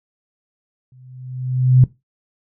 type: tone with exponential growth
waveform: sine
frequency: 127.8 Hz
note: C3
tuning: 40 cents flat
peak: -5 dBFS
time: 0.92-1.84 s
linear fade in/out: 2 ms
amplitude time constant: 200 ms
effects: noise-tail reverb RT60 0.2 s tail -18 dB re dry